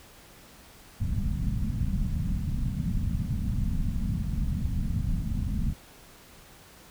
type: low-pass noise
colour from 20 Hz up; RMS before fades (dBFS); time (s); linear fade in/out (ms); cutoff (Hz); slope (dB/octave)
pink; -28; 1-5.74; 20; 230; 48
effects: pink hiss -52 dBFS RMS until 6.9 s